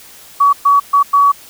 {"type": "tone bursts at uneven times", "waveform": "sine", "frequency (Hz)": 1132, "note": "C#6", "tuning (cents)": 36, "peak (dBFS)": -6, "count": 4, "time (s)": [[0.4, 0.53], [0.65, 0.8], [0.93, 1.03], [1.13, 1.32]], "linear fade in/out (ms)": 10, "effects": ["white hiss -39 dBFS RMS until 1.49 s"]}